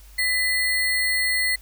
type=tone with sample-and-hold; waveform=sine; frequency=1997 Hz; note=B6; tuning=19 cents sharp; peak=-19 dBFS; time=0.18-1.56 s; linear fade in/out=10 ms; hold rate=6300 Hz; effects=added 50 Hz sine -44 dBFS peak until 1.61 s + white hiss -53 dBFS RMS until 1.61 s